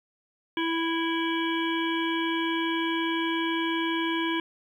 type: harmonic tone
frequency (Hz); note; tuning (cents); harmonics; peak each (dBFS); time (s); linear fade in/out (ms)
329.6; E4; 0; 1 / 3 / 5 / 7 / 9 / 10; -27 / -32 / -34 / -35 / -37 / -37; 0.57-4.4; 2
effects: 10-bit